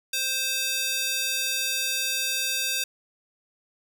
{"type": "tone with high-pass filter", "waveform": "square", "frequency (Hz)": 523.3, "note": "C5", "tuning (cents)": 0, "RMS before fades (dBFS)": -27, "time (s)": [0.13, 2.84], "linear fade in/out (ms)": 5, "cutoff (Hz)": 3200, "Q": 0.99, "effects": ["9-bit"]}